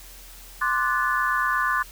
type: chord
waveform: sine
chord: D dominant seventh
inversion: third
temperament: equal with one note detuned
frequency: 1046.5 / 1174.7 / 1480 / 1735.8 Hz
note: C6 / D6 / F#6 / A6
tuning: 0 / 0 / 0 / -24 cents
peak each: -26 dBFS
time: 0.61-1.83 s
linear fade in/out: 10 ms
effects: added 42 Hz sine -45 dBFS peak until 1.91 s + white hiss -46 dBFS RMS until 1.91 s